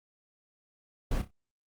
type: noise with echo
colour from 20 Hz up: brown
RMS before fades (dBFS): -29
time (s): 1.11-1.22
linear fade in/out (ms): 5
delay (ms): 30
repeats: 3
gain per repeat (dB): -11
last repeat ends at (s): 1.31
effects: Opus 48 kbps